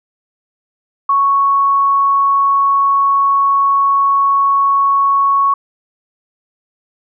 sine tone, 1108.7 Hz, C#6, in tune, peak -9 dBFS, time 1.09-5.54 s, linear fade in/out 5 ms, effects none

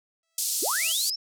5% pulse tone with exponential growth, 656 Hz, E5, 9 cents flat, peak -28 dBFS, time 0.23-0.92 s, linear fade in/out 2 ms, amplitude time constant 150 ms
white band-pass noise, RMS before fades -28 dBFS, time 0.38-1.1 s, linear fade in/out 2 ms, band 4400 to 12000 Hz, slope 24 dB/octave
sine linear sweep, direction up, 246.9 to 5480 Hz, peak -27 dBFS, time 0.62-1.16 s, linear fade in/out 10 ms
effects none

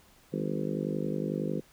harmonic tone with a mistuned harmonic, 51 Hz, G#1, 31 cents flat, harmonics 3 / 4 / 5 / 6 / 7 / 8 / 9 / 10, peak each -35 / -36 / -37 / -38 / -38 / -39 / -40 / -40 dBFS, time 0.32-1.61 s, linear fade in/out 20 ms, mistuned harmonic 3, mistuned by +65 cents, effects pink hiss -60 dBFS RMS until 1.72 s

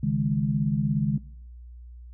sine chord, C# suspended second, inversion none, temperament equal, 138.59 / 155.56 / 207.7 Hz, C#3 / D#3 / G#3, 0 / 0 / 0 cents, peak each -26 dBFS, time 0.03-1.18 s, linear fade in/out 5 ms, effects noise-tail reverb RT60 0.6 s tail -19 dB re dry + added 60 Hz sine -41 dBFS peak until 2.13 s

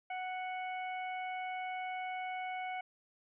harmonic tone, 740 Hz, F#5, in tune, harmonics 1 / 2 / 3 / 4, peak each -38 / -49 / -44 / -55 dBFS, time 0.1-2.81 s, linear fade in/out 5 ms, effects none

